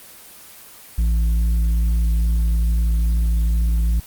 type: tone with tanh clipping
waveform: triangle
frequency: 56.4 Hz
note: A1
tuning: 44 cents sharp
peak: -16 dBFS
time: 0.98-4 s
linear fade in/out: 5 ms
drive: 10 dB
effects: white hiss -42 dBFS RMS until 4.06 s + Opus 24 kbps